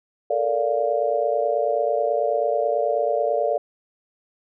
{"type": "chord", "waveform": "sine", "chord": "Bb major seventh", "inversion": "third", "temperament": "just", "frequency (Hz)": [437, 466.2, 582.7, 699.2], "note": ["A4", "Bb4", "D5", "F5"], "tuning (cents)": [-12, 0, -14, 2], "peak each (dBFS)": [-27, -26, -22, -25], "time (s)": [0.3, 3.58], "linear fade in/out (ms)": 5, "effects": []}